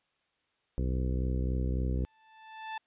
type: harmonic tone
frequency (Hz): 63.6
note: C2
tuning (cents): -48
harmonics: 1 / 2 / 3 / 4 / 5 / 6 / 7 / 8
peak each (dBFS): -29 / -35 / -39 / -41 / -43 / -45 / -46 / -47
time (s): 0.78-2.05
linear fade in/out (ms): 0
type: tone with exponential growth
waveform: sawtooth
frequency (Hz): 880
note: A5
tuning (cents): 0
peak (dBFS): -30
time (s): 1.95-2.78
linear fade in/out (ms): 5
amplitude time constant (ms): 180
effects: white hiss -75 dBFS RMS until 2.86 s + resampled to 8000 Hz